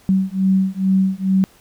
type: beating tone pair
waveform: sine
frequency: 189.4 / 191.7 Hz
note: F#3 / G3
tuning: +41 / -38 cents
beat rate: 2.3 Hz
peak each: -17 dBFS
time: 0.09-1.44 s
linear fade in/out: 0 ms
effects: pink hiss -51 dBFS RMS until 1.6 s